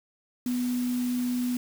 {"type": "tone in noise", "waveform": "sine", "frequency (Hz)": 246.9, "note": "B3", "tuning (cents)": 0, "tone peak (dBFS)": -25, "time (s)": [0.46, 1.57], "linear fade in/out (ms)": 2, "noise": "white", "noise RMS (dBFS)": -42, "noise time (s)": [0.46, 1.57], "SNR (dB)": 14, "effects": []}